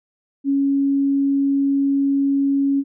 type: tone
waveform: sine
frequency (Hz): 277.2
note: C#4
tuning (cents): 0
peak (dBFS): -15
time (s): 0.44-2.84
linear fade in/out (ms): 50
effects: none